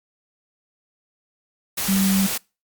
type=tone in noise; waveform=sine; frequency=193.4 Hz; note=G3; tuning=23 cents flat; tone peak=-17 dBFS; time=1.88-2.27 s; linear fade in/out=10 ms; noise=white; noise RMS=-25 dBFS; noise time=1.77-2.38 s; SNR=+5 dB; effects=noise-tail reverb RT60 0.3 s tail -26 dB re dry + Opus 48 kbps